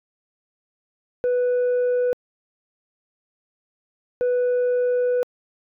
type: tone bursts at uneven times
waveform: sine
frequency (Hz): 493.9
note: B4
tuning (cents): 0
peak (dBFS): -15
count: 2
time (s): 1.24-2.13 / 4.21-5.23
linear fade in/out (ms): 0
effects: tanh soft clip ceiling -17 dBFS